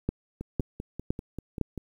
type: two click trains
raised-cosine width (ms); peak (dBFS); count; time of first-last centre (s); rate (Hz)
3; -13 / -22; 4 / 8; 0.09-1.613 / 0.41-1.777; 1.97 / 5.12
effects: 9-bit